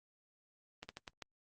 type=slowing click train; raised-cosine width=0.2 ms; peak=-27 dBFS; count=5; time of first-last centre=0.83-1.223 s; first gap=60 ms; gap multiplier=1.34; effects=Opus 32 kbps